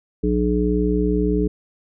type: harmonic tone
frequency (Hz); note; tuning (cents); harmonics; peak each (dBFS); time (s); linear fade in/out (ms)
60.4; B1; -38; 1 / 3 / 5 / 7; -22 / -22 / -22 / -22; 0.23-1.48; 10
effects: none